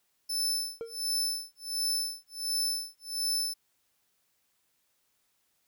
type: tone with tremolo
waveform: sawtooth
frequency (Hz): 5274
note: E8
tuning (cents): 0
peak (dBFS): -24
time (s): 0.29-3.54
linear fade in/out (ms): 10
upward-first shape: sine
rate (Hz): 1.4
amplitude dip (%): 100
type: tone with exponential decay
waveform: triangle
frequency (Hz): 460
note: A#4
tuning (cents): -23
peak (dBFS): -29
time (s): 0.81-1.01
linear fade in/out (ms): 0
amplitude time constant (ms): 43
effects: white hiss -74 dBFS RMS until 5.67 s